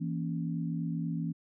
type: chord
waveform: sine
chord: A# diminished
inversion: second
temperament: equal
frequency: 164.81 / 233.1 / 277.2 Hz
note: E3 / A#3 / C#4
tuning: 0 / 0 / 0 cents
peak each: -32 / -38 / -38 dBFS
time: 0-1.33 s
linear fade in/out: 20 ms
effects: none